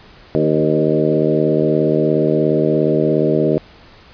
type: harmonic tone with a mistuned harmonic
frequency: 77 Hz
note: D#2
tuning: 17 cents flat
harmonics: 2 / 3 / 4 / 5 / 6 / 7 / 8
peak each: -20 / -22 / -19 / -18 / -20 / -24 / -21 dBFS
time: 0.35-3.58 s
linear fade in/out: 0 ms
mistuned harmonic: 6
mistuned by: +21 cents
effects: pink hiss -44 dBFS RMS until 4.13 s + resampled to 11025 Hz